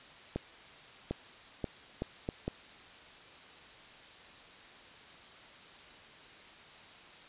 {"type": "accelerating click train", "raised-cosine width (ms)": 2, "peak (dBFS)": -20, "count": 6, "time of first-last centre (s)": [0.36, 2.48], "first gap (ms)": 750, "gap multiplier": 0.71, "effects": ["white hiss -53 dBFS RMS until 7.28 s", "resampled to 8000 Hz"]}